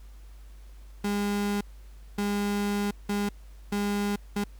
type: tone bursts at uneven times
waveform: 35% pulse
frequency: 203.7 Hz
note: G#3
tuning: 33 cents flat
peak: -24 dBFS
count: 5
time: 1.04-1.61 / 2.18-2.91 / 3.09-3.29 / 3.72-4.16 / 4.36-4.44 s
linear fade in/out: 5 ms
effects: added 50 Hz sine -44 dBFS peak until 4.59 s + pink hiss -61 dBFS RMS until 4.59 s